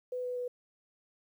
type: tone with pitch steps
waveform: sine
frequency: 500 / 496.5 / 493.1 Hz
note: B4 / B4 / B4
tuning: +21 / +9 / -3 cents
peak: -33 dBFS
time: 0.12-0.48 s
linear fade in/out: 5 ms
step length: 120 ms
effects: 11-bit